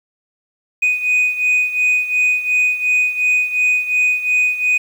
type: beating tone pair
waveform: sine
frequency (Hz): 2489 / 2491.8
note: D#7 / D#7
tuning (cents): 0 / +2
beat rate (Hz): 2.8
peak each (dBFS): -13 / -17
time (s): 0.82-4.78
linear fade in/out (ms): 10
effects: tanh soft clip ceiling -10 dBFS + 7-bit